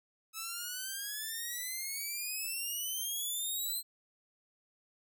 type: exponential sweep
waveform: 5% pulse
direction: up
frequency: 1292 to 4135 Hz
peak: -27 dBFS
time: 0.33-3.83 s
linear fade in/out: 50 ms
effects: none